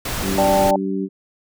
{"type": "noise", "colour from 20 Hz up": "pink", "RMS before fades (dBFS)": -25, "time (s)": [0.05, 0.71], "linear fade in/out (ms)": 5}
{"type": "harmonic tone", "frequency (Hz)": 96.5, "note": "G2", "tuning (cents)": -27, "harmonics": [2, 3, 4], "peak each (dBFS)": [-23, -25, -26], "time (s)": [0.22, 1.09], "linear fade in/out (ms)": 50}
{"type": "chord", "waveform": "sine", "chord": "D suspended fourth", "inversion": "none", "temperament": "equal", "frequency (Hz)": [587.3, 784, 880], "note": ["D5", "G5", "A5"], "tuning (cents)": [0, 0, 0], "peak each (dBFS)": [-16, -19, -22], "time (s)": [0.38, 0.76], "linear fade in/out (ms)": 2}
{"effects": []}